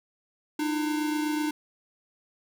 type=tone pair together; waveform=square; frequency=302 / 330 Hz; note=D4 / E4; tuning=+48 / +2 cents; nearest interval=major second; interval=154 cents; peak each=-27 / -36 dBFS; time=0.59-1.51 s; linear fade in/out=5 ms; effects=none